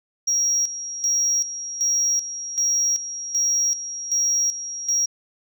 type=tone with tremolo; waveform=sine; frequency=5650 Hz; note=F8; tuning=19 cents sharp; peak=-16 dBFS; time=0.27-5.06 s; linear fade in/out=10 ms; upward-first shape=square; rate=1.3 Hz; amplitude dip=75%; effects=tanh soft clip ceiling -15 dBFS